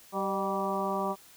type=harmonic tone with a mistuned harmonic; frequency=193.9 Hz; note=G3; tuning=19 cents flat; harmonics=1 / 2 / 3 / 4 / 5 / 6; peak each=-35 / -35 / -35 / -35 / -35 / -35 dBFS; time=0.12-1.16 s; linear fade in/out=50 ms; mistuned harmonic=3; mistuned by=+57 cents; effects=white hiss -55 dBFS RMS until 1.36 s